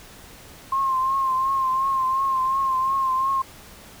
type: tone with vibrato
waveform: sine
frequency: 1062 Hz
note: C6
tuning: 25 cents sharp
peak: -19 dBFS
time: 0.72-3.42 s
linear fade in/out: 5 ms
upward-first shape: triangle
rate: 2.8 Hz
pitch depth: 48 cents each way
effects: pink hiss -45 dBFS RMS until 4 s